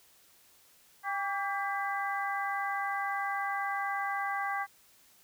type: harmonic tone with a mistuned harmonic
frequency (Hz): 398.9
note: G4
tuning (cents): +30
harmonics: 2 / 3 / 4 / 5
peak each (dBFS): -34 / -36 / -37 / -38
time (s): 1.03-4.67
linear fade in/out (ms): 50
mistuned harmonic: 3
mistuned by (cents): -63
effects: white hiss -62 dBFS RMS until 5.23 s